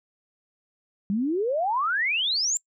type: exponential sweep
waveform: sine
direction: up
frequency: 190 to 7459 Hz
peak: -22 dBFS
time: 1.1-2.57 s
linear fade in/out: 0 ms
effects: noise-tail reverb RT60 0.1 s tail -23 dB re dry